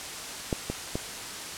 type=clicks; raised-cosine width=2 ms; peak=-12 / -16 / -15 dBFS; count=3; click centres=0.528 / 0.7 / 0.955 s; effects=white hiss -37 dBFS RMS until 1.57 s + low-pass 9000 Hz 12 dB/octave